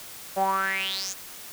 sawtooth tone with band-pass filter sweep, 192 Hz, G3, 36 cents flat, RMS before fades -27 dBFS, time 0.36-1.14 s, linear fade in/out 20 ms, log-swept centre 640 to 7200 Hz, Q 8.2, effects white hiss -42 dBFS RMS until 1.52 s

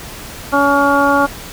harmonic tone, 281.9 Hz, C#4, 29 cents sharp, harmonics 1 / 2 / 3 / 4 / 5, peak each -16 / -16 / -16 / -16 / -16 dBFS, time 0.52-1.27 s, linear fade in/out 20 ms, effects pink hiss -31 dBFS RMS until 1.52 s

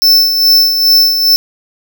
square tone with tremolo, 5300 Hz, E8, 9 cents sharp, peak -4 dBFS, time 0.02-1.36 s, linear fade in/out 0 ms, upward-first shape sine, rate 2.4 Hz, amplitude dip 55%, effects none

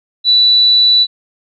sine tone, 3960 Hz, B7, 4 cents sharp, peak -6 dBFS, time 0.24-1.07 s, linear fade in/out 50 ms, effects none

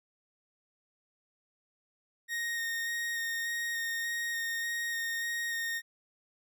40% pulse tone with vibrato, 1857 Hz, A#6, 7 cents flat, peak -31 dBFS, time 2.28-5.82 s, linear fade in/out 50 ms, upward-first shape square, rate 1.7 Hz, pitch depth 10 cents each way, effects none

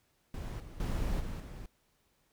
brown noise with level steps, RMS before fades -39 / -47 / -33 / -39 / -44 dBFS, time 0.34-1.66 s, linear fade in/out 2 ms, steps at 0.6 / 0.8 / 1.2 / 1.4 s, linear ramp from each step 2 ms, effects pink hiss -73 dBFS RMS until 2.32 s

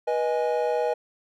triangle chord, G# minor, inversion first, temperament equal with one note detuned, 486.2 / 622.3 / 830.6 Hz, B4 / D#5 / G#5, -27 / 0 / 0 cents, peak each -23 / -25 / -27 dBFS, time 0.07-0.94 s, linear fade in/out 10 ms, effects none

